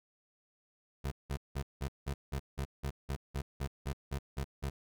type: tone bursts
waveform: 25% pulse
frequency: 69.3 Hz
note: C#2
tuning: in tune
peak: -30 dBFS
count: 15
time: 1.04-4.7 s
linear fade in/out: 10 ms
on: 76 ms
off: 180 ms
effects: none